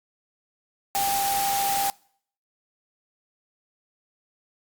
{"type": "tone in noise", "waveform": "sine", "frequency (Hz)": 794, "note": "G5", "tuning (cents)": 22, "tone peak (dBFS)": -23, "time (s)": [0.95, 1.9], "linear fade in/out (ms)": 0, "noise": "white", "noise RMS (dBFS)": -28, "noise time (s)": [0.95, 1.9], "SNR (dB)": 2, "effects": ["noise-tail reverb RT60 0.6 s tail -25 dB re dry", "Opus 48 kbps"]}